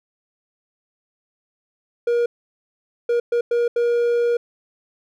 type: tone bursts at uneven times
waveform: triangle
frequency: 475.1 Hz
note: A#4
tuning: 33 cents sharp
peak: -14 dBFS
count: 5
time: 2.07-2.26 / 3.09-3.2 / 3.32-3.41 / 3.51-3.68 / 3.76-4.37 s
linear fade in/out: 5 ms
effects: none